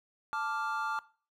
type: chord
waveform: triangle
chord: D minor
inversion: second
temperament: equal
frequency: 880 / 1174.7 / 1396.9 Hz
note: A5 / D6 / F6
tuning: 0 / 0 / 0 cents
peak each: -34 dBFS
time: 0.33-0.99 s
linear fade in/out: 0 ms
effects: noise-tail reverb RT60 0.4 s tail -19 dB re dry